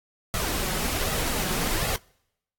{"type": "noise with flanger", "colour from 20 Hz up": "pink", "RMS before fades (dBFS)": -27, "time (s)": [0.34, 1.96], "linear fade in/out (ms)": 0, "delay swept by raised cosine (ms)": [1.5, 5.5], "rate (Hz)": 1.3, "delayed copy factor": 0.55, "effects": ["noise-tail reverb RT60 0.8 s tail -26 dB re dry", "AAC 64 kbps"]}